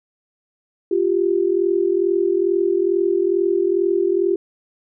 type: tone pair together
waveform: sine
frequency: 349.6 / 391.9 Hz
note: F4 / G4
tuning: +2 / 0 cents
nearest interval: major second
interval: 198 cents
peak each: -18 dBFS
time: 0.91-4.36 s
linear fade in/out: 5 ms
effects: none